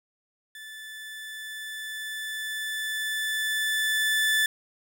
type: tone with level ramp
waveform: 30% pulse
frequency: 1749 Hz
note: A6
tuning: 11 cents flat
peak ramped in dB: -38 to -18 dBFS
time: 0.55-4.46 s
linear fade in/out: 2 ms
effects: none